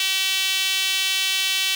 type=tone with high-pass filter; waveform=sawtooth; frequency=382.2 Hz; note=G4; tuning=44 cents flat; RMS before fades=-22 dBFS; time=0-1.75 s; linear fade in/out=2 ms; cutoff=3000 Hz; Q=2.6; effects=none